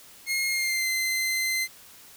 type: tone with pitch glide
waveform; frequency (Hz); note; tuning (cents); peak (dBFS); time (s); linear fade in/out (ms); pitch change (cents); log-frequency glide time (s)
sawtooth; 2148 to 2068; C7 to C7; +45 to -21; -21; 0.26-1.68; 50; -66; 0.48-0.88
effects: white hiss -50 dBFS RMS until 2.16 s